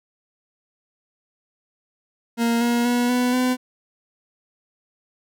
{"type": "tone with pitch steps", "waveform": "40% pulse", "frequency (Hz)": [233.1, 237.9, 242.7, 247.7, 252.7], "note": ["A#3", "A#3", "B3", "B3", "B3"], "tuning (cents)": [0, 35, -30, 5, 40], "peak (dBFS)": -17, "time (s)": [2.37, 3.57], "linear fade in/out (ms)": 50, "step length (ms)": 240, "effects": []}